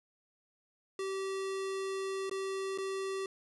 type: tone with dropouts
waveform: square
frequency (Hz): 386.2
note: G4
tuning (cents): -26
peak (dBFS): -35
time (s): 0.99-3.26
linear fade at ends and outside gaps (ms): 2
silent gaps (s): 2.296-2.312 / 2.777-2.784
effects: resampled to 24000 Hz